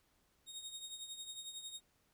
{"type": "tone with tremolo", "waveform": "25% pulse", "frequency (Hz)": 3729, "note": "A#7", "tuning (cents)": 0, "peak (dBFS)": -39, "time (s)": [0.46, 1.81], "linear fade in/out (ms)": 50, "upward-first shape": "triangle", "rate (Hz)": 11, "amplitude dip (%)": 70, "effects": ["pink hiss -75 dBFS RMS until 2.13 s"]}